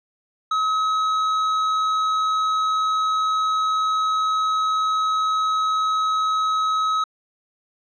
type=tone with tanh clipping; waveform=sine; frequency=1279 Hz; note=D#6; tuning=47 cents sharp; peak=-20 dBFS; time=0.51-7.04 s; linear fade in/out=5 ms; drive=10 dB; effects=low-pass 6000 Hz 12 dB/octave